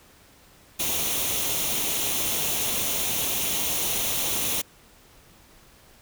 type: noise with comb filter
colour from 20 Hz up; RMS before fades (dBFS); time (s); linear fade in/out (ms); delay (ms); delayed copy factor
white; -26; 0.79-4.62; 10; 0.31; +0.55
effects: pink hiss -54 dBFS RMS until 6.01 s